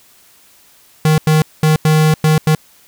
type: tone bursts at uneven times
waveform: square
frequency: 155.56 Hz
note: D#3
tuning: in tune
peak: -9 dBFS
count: 6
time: 1.05-1.18 / 1.27-1.42 / 1.63-1.76 / 1.85-2.14 / 2.24-2.38 / 2.47-2.55 s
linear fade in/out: 2 ms
effects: white hiss -48 dBFS RMS until 2.87 s